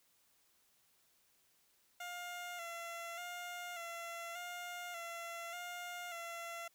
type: tone with vibrato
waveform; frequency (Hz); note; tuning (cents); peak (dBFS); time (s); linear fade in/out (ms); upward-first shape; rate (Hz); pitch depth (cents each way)
15% pulse; 693; F5; -14; -37; 2-6.68; 5; square; 0.85; 36
effects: white hiss -73 dBFS RMS until 6.74 s